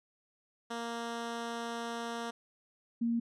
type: tone pair in turn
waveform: 10% pulse / sine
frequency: 233.1 / 233.1 Hz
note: A#3 / A#3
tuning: 0 / 0 cents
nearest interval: unison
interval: 0 cents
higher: neither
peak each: -28 dBFS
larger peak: neither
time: 0.7-2.31 / 3.01-3.2 s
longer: first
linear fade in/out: 10 ms
effects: low-pass 8000 Hz 12 dB/octave